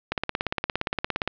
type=click train; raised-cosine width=0.3 ms; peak=-8 dBFS; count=21; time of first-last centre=0.12-1.276 s; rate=17.3 Hz; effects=low-pass 4000 Hz 12 dB/octave